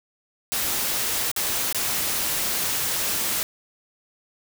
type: noise with dropouts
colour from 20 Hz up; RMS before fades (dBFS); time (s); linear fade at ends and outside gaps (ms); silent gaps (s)
white; -25; 0.52-3.43; 0; 1.315-1.363 / 1.726-1.746
effects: none